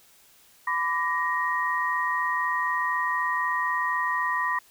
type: tone cluster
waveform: sine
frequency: 1003 / 1167 / 1876 Hz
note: B5 / D6 / A#6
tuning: +26 / -11 / +11 cents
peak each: -27 / -30 / -27 dBFS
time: 0.67-4.59 s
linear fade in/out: 5 ms
effects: white hiss -57 dBFS RMS until 4.7 s